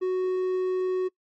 triangle tone, 370 Hz, F#4, in tune, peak -21 dBFS, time 0.01-1.09 s, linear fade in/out 20 ms, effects noise-tail reverb RT60 0.1 s tail -24 dB re dry + MP3 32 kbps

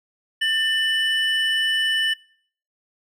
triangle tone pair together, 1789.1 / 2976 Hz, A6 / F#7, +28 / +9 cents, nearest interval major sixth, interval 881 cents, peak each -20 dBFS, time 0.41-2.14 s, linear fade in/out 10 ms, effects noise-tail reverb RT60 0.6 s tail -24 dB re dry

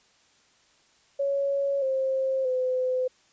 sine tone with pitch steps, 557 / 530 / 510 Hz, C#5 / C5 / C5, +8 / +22 / -44 cents, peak -23 dBFS, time 1.19-3.08 s, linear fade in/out 10 ms, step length 630 ms, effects white hiss -62 dBFS RMS until 3.32 s + resampled to 16000 Hz

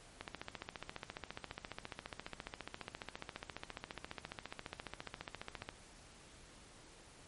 click train, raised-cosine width 0.3 ms, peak -26 dBFS, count 81, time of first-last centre 0.21-5.689 s, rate 14.6 Hz, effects pink hiss -59 dBFS RMS until 7.27 s + MP3 48 kbps

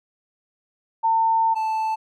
sine / triangle tone pair in turn, 900 / 879.4 Hz, A5 / A5, +39 / -1 cents, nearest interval unison, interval 40 cents, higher first, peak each -16 / -19 dBFS, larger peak first, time 1.03-1.55 / 1.55-1.96 s, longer first, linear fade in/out 20 ms, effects none

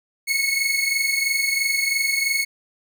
sawtooth tone pair together, 2183 / 2206 Hz, C#7 / C#7, -27 / -9 cents, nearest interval unison, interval 18 cents, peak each -19 dBFS, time 0.27-2.45 s, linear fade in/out 20 ms, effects none

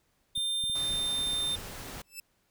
square tone, 3600 Hz, A7, 39 cents sharp, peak -29 dBFS, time 0.35-1.56 s, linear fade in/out 10 ms
clicks, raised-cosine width 5 ms, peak -33 dBFS, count 9, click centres 0.377 / 0.639 / 0.698 / 0.908 / 0.938 / 1.213 / 1.273 / 1.335 / 1.587 s
pink noise, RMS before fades -42 dBFS, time 0.75-2.02 s, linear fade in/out 5 ms
10% pulse tone with exponential growth, 2637 Hz, E7, in tune, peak -27 dBFS, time 2.04-2.2 s, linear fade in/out 5 ms, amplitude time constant 33 ms
effects pink hiss -72 dBFS RMS until 2.5 s

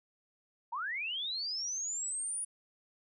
sine linear sweep, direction up, 875 to 9800 Hz, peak -34 dBFS, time 0.72-2.45 s, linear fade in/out 10 ms, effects none

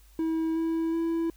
triangle tone with pitch steps, 323 / 326.9 / 330.9 Hz, E4 / E4 / E4, -35 / -14 / +7 cents, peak -23 dBFS, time 0.19-1.3 s, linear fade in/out 2 ms, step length 370 ms, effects added 51 Hz sine -53 dBFS peak until 1.36 s + white hiss -62 dBFS RMS until 1.36 s

